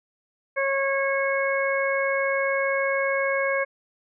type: harmonic tone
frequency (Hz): 547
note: C#5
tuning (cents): -23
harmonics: 1 / 2 / 3 / 4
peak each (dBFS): -24 / -30 / -28 / -28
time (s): 0.56-3.65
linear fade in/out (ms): 20
effects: none